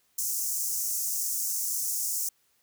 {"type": "high-pass noise", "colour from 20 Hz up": "pink", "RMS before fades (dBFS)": -30, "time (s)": [0.18, 2.29], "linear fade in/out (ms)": 5, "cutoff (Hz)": 5800, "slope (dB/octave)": 48, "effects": ["white hiss -69 dBFS RMS until 2.62 s"]}